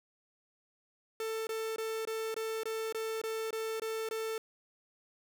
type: tone bursts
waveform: 45% pulse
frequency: 444.3 Hz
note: A4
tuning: 17 cents sharp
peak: -34 dBFS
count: 11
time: 1.2-4.38 s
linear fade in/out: 2 ms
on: 270 ms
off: 21 ms
effects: none